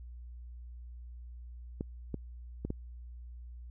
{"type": "clicks", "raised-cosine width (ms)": 3, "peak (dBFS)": -22, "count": 4, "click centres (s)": [1.809, 2.143, 2.65, 2.704], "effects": ["added 60 Hz sine -44 dBFS peak until 3.7 s"]}